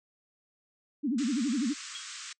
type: tone with vibrato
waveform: sine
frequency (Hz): 257.7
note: C4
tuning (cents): -26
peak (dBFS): -26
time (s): 1.03-1.74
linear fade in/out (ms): 20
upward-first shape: sine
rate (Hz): 12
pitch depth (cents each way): 270
type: band-pass noise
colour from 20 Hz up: white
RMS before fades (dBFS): -43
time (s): 1.18-2.33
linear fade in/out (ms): 5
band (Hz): 1100 to 8200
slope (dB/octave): 96
type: tone with exponential decay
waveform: sine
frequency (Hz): 3289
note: G#7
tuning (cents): -18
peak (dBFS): -36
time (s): 1.95-2.13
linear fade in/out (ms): 0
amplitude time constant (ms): 39
effects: noise-tail reverb RT60 0.1 s tail -26 dB re dry

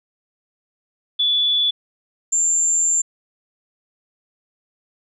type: tone pair in turn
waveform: sine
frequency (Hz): 3447 / 7283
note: A7 / A#8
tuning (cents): -36 / -41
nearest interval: octave + minor second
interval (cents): 1295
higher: second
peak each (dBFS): -15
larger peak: neither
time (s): 1.19-1.71 / 2.32-3.02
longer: second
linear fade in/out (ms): 10
effects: none

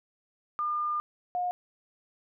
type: tone pair in turn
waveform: sine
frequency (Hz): 1206 / 717.1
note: D6 / F5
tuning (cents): +46 / +46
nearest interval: major sixth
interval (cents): 900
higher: first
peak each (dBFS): -27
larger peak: neither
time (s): 0.59-1 / 1.35-1.51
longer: first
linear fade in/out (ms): 0
effects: none

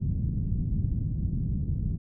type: low-pass noise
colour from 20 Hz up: white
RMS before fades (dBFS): -28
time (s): 0-1.98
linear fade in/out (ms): 20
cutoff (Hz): 170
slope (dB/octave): 24
effects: none

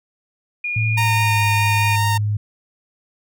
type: tone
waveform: sine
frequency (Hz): 2433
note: D#7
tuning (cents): -39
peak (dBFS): -21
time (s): 0.64-1.96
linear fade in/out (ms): 5
type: tone with pitch glide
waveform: sine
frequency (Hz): 110.9 to 104.68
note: A2 to G#2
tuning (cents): +14 to +14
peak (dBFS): -17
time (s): 0.76-2.37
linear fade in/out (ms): 5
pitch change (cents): -100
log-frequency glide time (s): 1-1.46
type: tone with vibrato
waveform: sawtooth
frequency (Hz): 922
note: A#5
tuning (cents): -19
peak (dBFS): -15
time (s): 0.97-2.18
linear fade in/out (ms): 10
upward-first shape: sine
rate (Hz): 4.8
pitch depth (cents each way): 10
effects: none

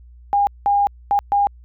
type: tone bursts at uneven times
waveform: sine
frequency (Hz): 810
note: G#5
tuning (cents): -43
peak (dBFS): -13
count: 4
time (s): 0.33-0.47 / 0.66-0.87 / 1.11-1.19 / 1.32-1.47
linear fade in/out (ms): 0
effects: added 60 Hz sine -41 dBFS peak until 1.64 s

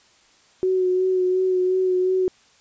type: tone with vibrato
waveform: sine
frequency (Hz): 370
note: F#4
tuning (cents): 0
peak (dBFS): -17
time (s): 0.63-2.28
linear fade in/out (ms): 0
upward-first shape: sine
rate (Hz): 2.8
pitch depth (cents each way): 22
effects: white hiss -56 dBFS RMS until 2.6 s + resampled to 16000 Hz

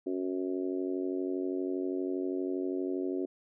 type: harmonic tone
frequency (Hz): 92.5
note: F#2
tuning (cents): 0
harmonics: 3 / 4 / 5 / 6 / 7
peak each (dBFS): -34 / -33 / -43 / -46 / -46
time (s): 0.06-3.26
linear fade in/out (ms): 10
effects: none

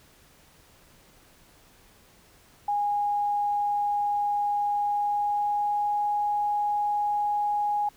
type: tone with pitch glide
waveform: sine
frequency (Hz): 822 to 827.7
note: G#5 to G#5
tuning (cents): -18 to -6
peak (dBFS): -23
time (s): 2.68-7.89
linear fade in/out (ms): 5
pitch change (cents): +12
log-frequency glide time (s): 4.75-6.08
effects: pink hiss -57 dBFS RMS until 7.96 s

